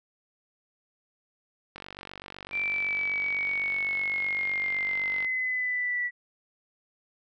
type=click train; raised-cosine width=0.3 ms; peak=-24 dBFS; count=168; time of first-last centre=1.76-5.246 s; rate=47.9 Hz
type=linear sweep; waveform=sine; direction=down; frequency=2353 to 1949 Hz; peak=-26 dBFS; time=2.51-6.11 s; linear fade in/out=50 ms
effects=none

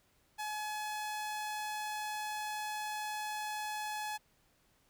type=tone; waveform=sawtooth; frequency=849 Hz; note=G#5; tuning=38 cents sharp; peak=-33 dBFS; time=0.38-4.18 s; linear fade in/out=20 ms; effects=pink hiss -71 dBFS RMS until 4.89 s

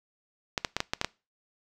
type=clicks; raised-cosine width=0.2 ms; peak=-9 dBFS; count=7; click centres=0.578 / 0.648 / 0.766 / 0.804 / 0.935 / 1.014 / 1.046 s; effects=noise-tail reverb RT60 0.3 s tail -23 dB re dry

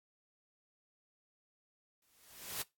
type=noise with exponential growth; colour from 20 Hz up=white; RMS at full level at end=-37 dBFS; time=2.02-2.62 s; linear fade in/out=2 ms; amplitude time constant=130 ms; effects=noise-tail reverb RT60 0.2 s tail -20 dB re dry + AAC 64 kbps

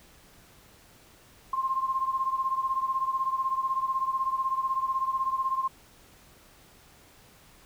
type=beating tone pair; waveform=sine; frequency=1055 / 1071 Hz; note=C6 / C6; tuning=+14 / +40 cents; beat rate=16 Hz; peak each=-27 / -31 dBFS; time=1.53-5.68 s; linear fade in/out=5 ms; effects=pink hiss -56 dBFS RMS until 7.65 s

